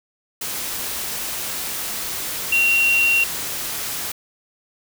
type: tone in noise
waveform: sine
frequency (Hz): 2748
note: F7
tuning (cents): -29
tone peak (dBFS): -14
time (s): 2.52-3.24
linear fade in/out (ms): 5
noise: white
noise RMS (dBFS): -27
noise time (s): 0.41-4.12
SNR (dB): +10
effects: none